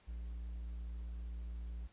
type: tone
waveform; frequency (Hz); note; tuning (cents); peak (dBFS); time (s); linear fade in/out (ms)
triangle; 57.8; A#1; -14; -39; 0.07-1.88; 20
effects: pink hiss -68 dBFS RMS until 1.92 s + resampled to 8000 Hz